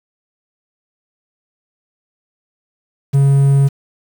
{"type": "tone with quantisation", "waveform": "triangle", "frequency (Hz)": 138.59, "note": "C#3", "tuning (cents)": 0, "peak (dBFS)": -6, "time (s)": [3.13, 3.69], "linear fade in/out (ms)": 20, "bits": 6, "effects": []}